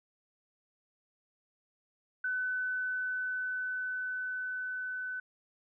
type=tone with level ramp; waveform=sine; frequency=1506 Hz; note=F#6; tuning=30 cents sharp; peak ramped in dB=-30 to -35 dBFS; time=2.24-5.2 s; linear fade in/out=5 ms; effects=none